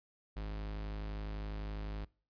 45% pulse tone, 51.91 Hz, G#1, in tune, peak -38 dBFS, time 0.36-2.05 s, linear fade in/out 10 ms, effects noise-tail reverb RT60 0.4 s tail -24 dB re dry + resampled to 11025 Hz

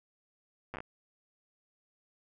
slowing click train, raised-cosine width 0.5 ms, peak -25 dBFS, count 6, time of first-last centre 0.74-0.804 s, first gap 8 ms, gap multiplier 1.24, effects none

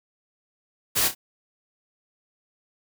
white noise with echo, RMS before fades -22 dBFS, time 0.95-1.09 s, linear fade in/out 20 ms, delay 30 ms, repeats 2, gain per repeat -9 dB, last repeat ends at 1.15 s, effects none

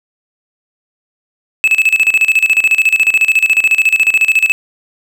triangle tone with tremolo, 2603 Hz, E7, 22 cents flat, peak -4 dBFS, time 1.64-4.52 s, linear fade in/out 0 ms, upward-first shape square, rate 14 Hz, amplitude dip 80%, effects none

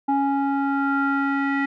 square tone with low-pass filter sweep, 277.2 Hz, C#4, in tune, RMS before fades -22 dBFS, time 0.08-1.66 s, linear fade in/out 10 ms, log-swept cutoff 900 to 1900 Hz, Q 4.8, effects none

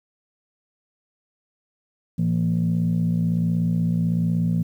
sine tone cluster, 112.6 / 168.8 / 230.1 Hz, A2 / E3 / A#3, +40 / +41 / -22 cents, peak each -25 / -19 / -26 dBFS, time 2.18-4.63 s, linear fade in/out 10 ms, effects tanh soft clip ceiling -13 dBFS + 9-bit

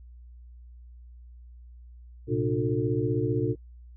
sine tone cluster, 114.1 / 129.5 / 299.3 / 359.7 / 446.6 Hz, A#2 / C3 / D4 / F#4 / A4, -37 / -17 / +33 / -49 / +26 cents, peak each -30 dBFS, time 2.27-3.56 s, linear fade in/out 50 ms, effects noise-tail reverb RT60 0.1 s tail -25 dB re dry + added 60 Hz sine -45 dBFS peak until 3.96 s

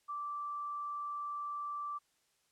sine tone, 1170 Hz, D6, 7 cents flat, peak -37 dBFS, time 0.08-1.99 s, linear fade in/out 20 ms, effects white hiss -75 dBFS RMS until 2.51 s + low-pass 10000 Hz 12 dB/octave

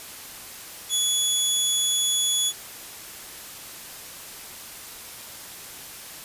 20% pulse tone, 3400 Hz, G#7, 40 cents sharp, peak -15 dBFS, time 0.89-2.53 s, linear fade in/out 50 ms, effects white hiss -40 dBFS RMS until 6.24 s + resampled to 32000 Hz

